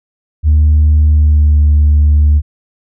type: tone with pitch glide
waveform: sine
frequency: 76 to 74.39 Hz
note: D#2 to D2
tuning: -40 to +23 cents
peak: -3 dBFS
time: 0.43-2.42 s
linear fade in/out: 50 ms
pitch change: -37 cents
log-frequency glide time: 1.09-1.59 s
effects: tanh soft clip ceiling -3 dBFS